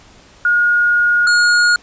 sine / square tone pair in turn, 1435 / 1435 Hz, F6 / F6, +47 / +47 cents, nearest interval unison, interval 0 cents, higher neither, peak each -10 dBFS, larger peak neither, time 0.45-1.27 / 1.27-1.76 s, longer first, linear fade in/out 2 ms, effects pink hiss -45 dBFS RMS until 1.82 s + resampled to 16000 Hz

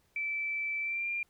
sine tone with pitch glide, 2322 to 2391 Hz, D7 to D7, -20 to +30 cents, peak -31 dBFS, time 0.16-1.23 s, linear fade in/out 2 ms, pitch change +50 cents, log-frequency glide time 0.81-1.09 s, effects pink hiss -71 dBFS RMS until 1.29 s

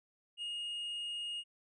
triangle tone, 2858 Hz, F7, 39 cents sharp, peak -36 dBFS, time 0.37-1.44 s, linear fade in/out 50 ms, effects resampled to 22050 Hz

